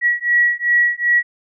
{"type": "beating tone pair", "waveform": "sine", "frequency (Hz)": [1922, 1924.6], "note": ["B6", "B6"], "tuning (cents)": [-48, -45], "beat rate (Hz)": 2.6, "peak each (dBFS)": -16, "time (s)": [0.01, 1.23], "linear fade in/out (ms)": 50, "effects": []}